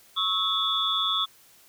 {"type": "tone cluster", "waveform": "sine", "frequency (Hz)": [1107, 1299, 3409, 3600], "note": ["C#6", "E6", "G#7", "A7"], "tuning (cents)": [-3, -26, 45, 39], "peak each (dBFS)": [-31, -30, -25, -31], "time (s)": [0.16, 1.26], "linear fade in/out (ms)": 20, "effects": ["white hiss -56 dBFS RMS until 1.68 s"]}